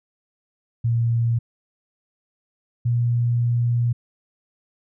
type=tone pair in turn; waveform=sine; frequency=116.7 / 119.43 Hz; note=A#2 / A#2; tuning=+2 / +42 cents; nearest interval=unison; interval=40 cents; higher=second; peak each=-17 dBFS; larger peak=neither; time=0.84-1.39 / 2.85-3.93 s; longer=second; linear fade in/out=10 ms; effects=none